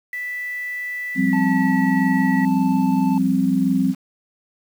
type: tone with pitch glide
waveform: sine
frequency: 1975.5 to 1931.5 Hz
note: B6 to B6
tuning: 0 to -39 cents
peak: -25 dBFS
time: 0.13-2.45 s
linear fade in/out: 2 ms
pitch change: -39 cents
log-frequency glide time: 1.24-1.37 s
type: chord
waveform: sine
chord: F suspended second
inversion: none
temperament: just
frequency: 174.61 / 196.44 / 261.9 Hz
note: F3 / G3 / C4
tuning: 0 / +4 / +2 cents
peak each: -23 / -20 / -18 dBFS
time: 1.15-3.95 s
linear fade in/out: 50 ms
type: tone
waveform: triangle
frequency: 880 Hz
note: A5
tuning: in tune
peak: -24 dBFS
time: 1.33-3.18 s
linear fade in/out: 2 ms
effects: 7-bit